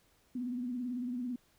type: tone with vibrato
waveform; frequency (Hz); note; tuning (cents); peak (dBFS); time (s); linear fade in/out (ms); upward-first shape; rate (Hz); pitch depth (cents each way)
sine; 246.9; B3; 0; -34; 0.35-1.36; 5; triangle; 18; 84
effects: pink hiss -69 dBFS RMS until 1.58 s